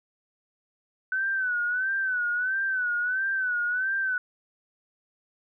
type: tone with vibrato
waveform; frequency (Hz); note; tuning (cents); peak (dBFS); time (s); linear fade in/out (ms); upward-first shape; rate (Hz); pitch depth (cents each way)
sine; 1505; F#6; +29; -24; 1.12-4.18; 2; sine; 1.5; 87
effects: none